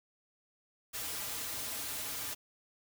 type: noise with comb filter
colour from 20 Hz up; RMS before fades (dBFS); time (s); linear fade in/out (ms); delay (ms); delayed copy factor
white; -39; 0.93-2.35; 20; 5.4; -0.75
effects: none